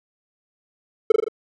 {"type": "tone with echo", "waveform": "triangle", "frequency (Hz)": 439.7, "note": "A4", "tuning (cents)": -1, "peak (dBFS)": -7, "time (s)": [1.1, 1.12], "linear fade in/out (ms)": 5, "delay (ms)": 41, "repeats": 4, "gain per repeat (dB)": -3, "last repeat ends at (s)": 1.284, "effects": []}